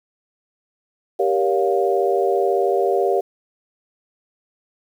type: chord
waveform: sine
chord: G half-diminished seventh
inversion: none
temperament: just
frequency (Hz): 392 / 470.4 / 564.5 / 705.6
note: G4 / Bb4 / Db5 / F5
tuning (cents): 0 / +16 / +31 / +18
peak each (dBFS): -19 / -22 / -23 / -22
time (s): 1.19-3.21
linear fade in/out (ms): 10
effects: 8-bit